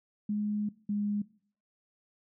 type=tone pair in turn; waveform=sine; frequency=208.9 / 206.1 Hz; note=G#3 / G#3; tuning=+10 / -13 cents; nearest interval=unison; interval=23 cents; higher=first; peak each=-28 dBFS; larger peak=neither; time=0.29-0.69 / 0.89-1.22 s; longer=first; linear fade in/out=5 ms; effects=noise-tail reverb RT60 0.5 s tail -20 dB re dry